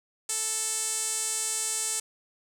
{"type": "tone with band-pass filter", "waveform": "sawtooth", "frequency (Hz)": 440, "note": "A4", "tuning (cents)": 0, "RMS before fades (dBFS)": -30, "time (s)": [0.29, 2], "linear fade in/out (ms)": 5, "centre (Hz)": 8100, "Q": 3.9, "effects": []}